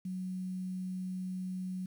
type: tone with quantisation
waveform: sine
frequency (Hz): 185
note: F#3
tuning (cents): 0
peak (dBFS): -35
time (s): 0.05-1.86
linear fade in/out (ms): 5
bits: 10
effects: none